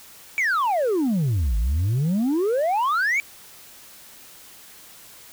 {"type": "exponential two-way sweep", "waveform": "sine", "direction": "down then up", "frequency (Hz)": [2349, 50.4, 2349], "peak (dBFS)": -16, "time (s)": [0.38, 3.2], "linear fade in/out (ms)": 0, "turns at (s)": 1.57, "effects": ["tanh soft clip ceiling -18 dBFS", "white hiss -46 dBFS RMS until 5.32 s"]}